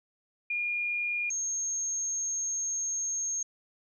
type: tone pair in turn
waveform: sine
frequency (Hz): 2423 / 6469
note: D#7 / G#8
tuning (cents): -47 / -46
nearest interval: octave + perfect fourth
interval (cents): 1701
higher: second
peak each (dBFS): -28 / -29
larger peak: first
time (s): 0.5-1.3 / 1.3-3.43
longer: second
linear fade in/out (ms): 5
effects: none